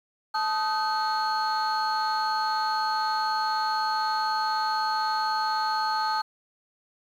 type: tone cluster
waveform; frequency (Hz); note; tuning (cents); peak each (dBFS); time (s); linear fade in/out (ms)
sine; 872 / 1253 / 1530 / 4311; A5 / D#6 / G6 / C#8; -16 / +12 / -42 / -49; -25 / -28 / -33 / -32; 0.34-6.22; 10
effects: tanh soft clip ceiling -18 dBFS + 9-bit